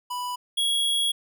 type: tone pair in turn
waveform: square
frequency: 987.8 / 3323 Hz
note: B5 / G#7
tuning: 0 / 0 cents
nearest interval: octave + major sixth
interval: 2100 cents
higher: second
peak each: -29 / -22 dBFS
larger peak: second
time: 0.1-0.36 / 0.57-1.12 s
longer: second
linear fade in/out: 10 ms
effects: none